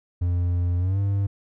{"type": "tone with pitch glide", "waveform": "triangle", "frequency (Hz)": [88, 99.35], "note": ["F2", "G2"], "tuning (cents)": [14, 24], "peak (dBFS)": -18, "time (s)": [0.21, 1.27], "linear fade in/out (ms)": 10, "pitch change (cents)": 210, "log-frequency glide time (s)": [0.78, 0.99], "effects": []}